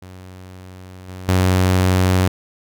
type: tone with level steps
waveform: sawtooth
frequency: 92.5 Hz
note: F#2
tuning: in tune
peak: -32 / -27 / -9 dBFS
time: 0.02-2.28 s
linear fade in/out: 5 ms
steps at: 1.08 / 1.28 s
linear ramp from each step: 10 ms
effects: none